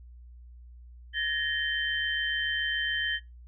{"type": "tone cluster", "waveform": "sine", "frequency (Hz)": [1711, 1858, 3103], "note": ["A6", "A#6", "G7"], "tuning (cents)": [-49, -6, -18], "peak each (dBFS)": -31, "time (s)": [1.13, 3.2], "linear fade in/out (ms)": 50, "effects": ["noise-tail reverb RT60 0.2 s tail -19 dB re dry", "added 60 Hz sine -46 dBFS peak until 3.47 s"]}